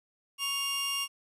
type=tone pair together; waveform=sawtooth; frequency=1108.7 / 2801 Hz; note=C#6 / F7; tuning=0 / +4 cents; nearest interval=octave + major third; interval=1604 cents; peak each=-34 / -27 dBFS; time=0.38-1.08 s; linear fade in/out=50 ms; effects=resampled to 32000 Hz + 11-bit